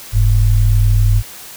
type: tone pair together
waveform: sine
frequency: 43.81 / 104.2 Hz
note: F1 / G#2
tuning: +6 / +6 cents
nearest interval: octave + minor third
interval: 1500 cents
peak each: -11 dBFS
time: 0.12-1.23 s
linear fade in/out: 50 ms
effects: white hiss -34 dBFS RMS until 1.56 s